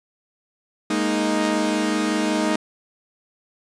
sawtooth chord, Ab suspended second, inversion none, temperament equal, 207.7 / 233.1 / 311.1 Hz, Ab3 / Bb3 / Eb4, 0 / 0 / 0 cents, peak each -21 / -22 / -18 dBFS, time 0.9-2.56 s, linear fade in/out 5 ms, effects resampled to 22050 Hz

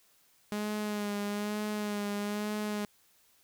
sawtooth tone with vibrato, 207.7 Hz, G#3, in tune, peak -28 dBFS, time 0.52-2.85 s, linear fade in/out 0 ms, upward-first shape sine, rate 1.1 Hz, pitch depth 30 cents each way, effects white hiss -66 dBFS RMS until 3.43 s

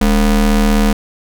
square ring-modulated tone, 123.8 Hz, B2, 5 cents sharp, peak -7 dBFS, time 0.01-0.93 s, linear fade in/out 5 ms, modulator 85.9 Hz, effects none

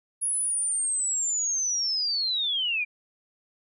sine linear sweep, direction down, 10530 to 2349 Hz, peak -24 dBFS, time 0.21-2.85 s, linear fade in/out 20 ms, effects none

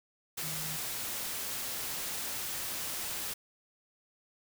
sine tone in noise, 155.56 Hz, D#3, in tune, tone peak -43 dBFS, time 0.43-0.77 s, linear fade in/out 10 ms, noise white, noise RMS -37 dBFS, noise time 0.37-3.34 s, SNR -9 dB, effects none

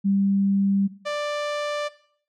sine / sawtooth tone pair in turn, 197.3 / 589.7 Hz, G3 / D5, +11 / +7 cents, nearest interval octave + perfect fifth, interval 1896 cents, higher second, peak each -18 / -21 dBFS, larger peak first, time 0.04-0.88 / 1.05-1.89 s, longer neither, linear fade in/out 20 ms, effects noise-tail reverb RT60 0.6 s tail -18 dB re dry + low-pass 5000 Hz 12 dB/octave

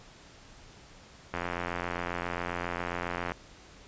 click train, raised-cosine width 0.5 ms, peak -17 dBFS, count 174, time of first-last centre 1.34-3.319 s, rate 87.4 Hz, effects pink hiss -53 dBFS RMS until 3.87 s + resampled to 16000 Hz

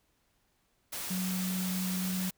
sine tone in noise, 185 Hz, F#3, in tune, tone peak -31 dBFS, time 1.1-2.3 s, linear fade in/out 10 ms, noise white, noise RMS -38 dBFS, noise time 0.92-2.31 s, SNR +4 dB, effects pink hiss -73 dBFS RMS until 2.37 s

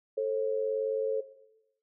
sine tone pair together, 440 / 538.6 Hz, A4 / C#5, 0 / -50 cents, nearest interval major third, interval 350 cents, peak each -29 / -30 dBFS, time 0.17-1.21 s, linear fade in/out 10 ms, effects noise-tail reverb RT60 0.9 s tail -17 dB re dry

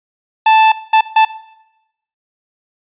45% pulse tone bursts at uneven times, 879 Hz, A5, 2 cents flat, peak -6 dBFS, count 3, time 0.46-0.72 / 0.93-1.01 / 1.16-1.25 s, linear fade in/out 5 ms, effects noise-tail reverb RT60 0.9 s tail -18 dB re dry + resampled to 8000 Hz

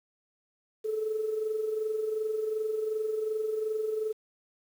sine tone with amplitude modulation, 434.4 Hz, A4, 22 cents flat, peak -25 dBFS, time 0.84-4.13 s, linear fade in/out 20 ms, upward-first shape sine, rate 22.7 Hz, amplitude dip 55%, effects tanh soft clip ceiling -21 dBFS + 9-bit

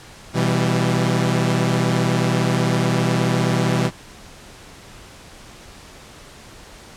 sawtooth chord, E minor, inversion second, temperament equal with one note detuned, 125.63 / 164.81 / 196 Hz, B2 / E3 / G3, +30 / 0 / 0 cents, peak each -16 / -17 / -19 dBFS, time 0.33-3.91 s, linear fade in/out 50 ms, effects pink hiss -42 dBFS RMS until 6.96 s + low-pass 9000 Hz 12 dB/octave

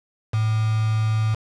sine tone with quantisation, 109.3 Hz, A2, 11 cents flat, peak -18 dBFS, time 0.33-1.35 s, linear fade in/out 10 ms, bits 5, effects low-pass 6000 Hz 12 dB/octave

